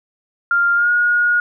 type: tone with pitch glide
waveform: sine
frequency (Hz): 1396.9 to 1440.3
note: F6 to F#6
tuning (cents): 0 to -47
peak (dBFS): -12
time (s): 0.51-1.4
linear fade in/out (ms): 2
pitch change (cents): +53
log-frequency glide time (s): 0.75-0.9
effects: none